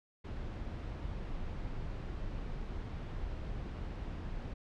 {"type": "noise", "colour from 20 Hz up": "brown", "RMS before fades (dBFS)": -40, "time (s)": [0.24, 4.54], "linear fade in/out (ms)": 10, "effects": ["low-pass 4000 Hz 12 dB/octave"]}